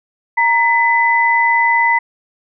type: tone pair together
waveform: sine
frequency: 932.3 / 2004 Hz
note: A#5 / B6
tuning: 0 / +25 cents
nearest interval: octave + minor second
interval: 1325 cents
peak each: -13 dBFS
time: 0.37-1.99 s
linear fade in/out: 10 ms
effects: none